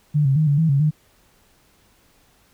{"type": "tone with pitch steps", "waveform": "sine", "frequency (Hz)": [148.7, 135.4, 155.5, 143.1, 161.6, 138.9, 152.7], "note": ["D3", "C#3", "D#3", "D3", "E3", "C#3", "D#3"], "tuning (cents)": [22, -40, -1, -45, -34, 4, -32], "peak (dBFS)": -14, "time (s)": [0.14, 0.91], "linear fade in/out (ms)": 20, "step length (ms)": 110, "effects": ["pink hiss -58 dBFS RMS until 2.53 s"]}